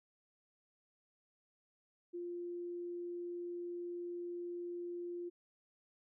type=tone; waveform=sine; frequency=349.2 Hz; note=F4; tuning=in tune; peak=-40 dBFS; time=2.13-5.3 s; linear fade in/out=20 ms; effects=none